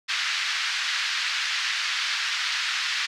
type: band-pass noise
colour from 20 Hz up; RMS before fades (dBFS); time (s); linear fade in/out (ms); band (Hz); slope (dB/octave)
pink; -27; 0.08-3.07; 20; 1500 to 5200; 24
effects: none